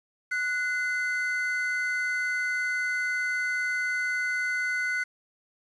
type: tone pair together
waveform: triangle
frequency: 1478.2 / 2058 Hz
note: F#6 / C7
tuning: -2 / -29 cents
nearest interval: tritone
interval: 573 cents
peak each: -26 / -28 dBFS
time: 0.31-5.04 s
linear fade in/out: 10 ms
effects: resampled to 24000 Hz + 9-bit